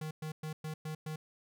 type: tone bursts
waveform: square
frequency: 155.6 Hz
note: D#3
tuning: in tune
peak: -38 dBFS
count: 6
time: 0.01-1.16 s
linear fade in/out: 5 ms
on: 100 ms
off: 110 ms
effects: none